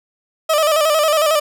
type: tone with vibrato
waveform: 30% pulse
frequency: 616 Hz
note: D#5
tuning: 17 cents flat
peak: -10 dBFS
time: 0.49-1.4 s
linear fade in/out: 10 ms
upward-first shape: square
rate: 11 Hz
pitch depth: 65 cents each way
effects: none